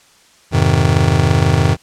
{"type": "chord", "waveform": "square", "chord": "F minor seventh", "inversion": "none", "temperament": "just", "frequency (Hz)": [87.31, 104.77, 130.96, 157.15], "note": ["F2", "Ab2", "C3", "Eb3"], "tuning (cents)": [0, 16, 2, 18], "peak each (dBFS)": -17, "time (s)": [0.51, 1.77], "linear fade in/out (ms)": 50, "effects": ["white hiss -49 dBFS RMS until 1.82 s", "low-pass 8000 Hz 12 dB/octave"]}